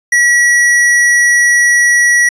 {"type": "tone", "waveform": "square", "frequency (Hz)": 1930, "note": "B6", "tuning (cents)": -40, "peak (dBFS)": -7, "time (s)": [0.12, 2.29], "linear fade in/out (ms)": 5, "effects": ["resampled to 22050 Hz"]}